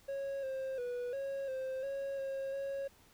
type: tone with pitch steps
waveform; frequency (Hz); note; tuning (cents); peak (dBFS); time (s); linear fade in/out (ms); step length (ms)
triangle; 550 / 530 / 489 / 548 / 524 / 550 / 541 / 550; C#5 / C5 / B4 / C#5 / C5 / C#5 / C#5 / C#5; -14 / +22 / -17 / -20 / +2 / -14 / -42 / -14; -34; 0.08-2.88; 10; 350
effects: pink hiss -64 dBFS RMS until 3.13 s